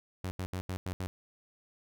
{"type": "tone bursts at uneven times", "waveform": "sawtooth", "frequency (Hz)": 92.5, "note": "F#2", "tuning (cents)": 0, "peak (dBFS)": -30, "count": 6, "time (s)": [[0.24, 0.31], [0.39, 0.46], [0.53, 0.61], [0.69, 0.77], [0.86, 0.93], [1, 1.07]], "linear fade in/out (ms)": 0, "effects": []}